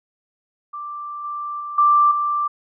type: tone with level steps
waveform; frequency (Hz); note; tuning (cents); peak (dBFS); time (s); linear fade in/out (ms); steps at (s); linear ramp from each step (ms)
sine; 1177; D6; +3; -28 / -25 / -27 / -11 / -18; 0.73-2.48; 10; 1.24 / 1.6 / 1.78 / 2.11; 5
effects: none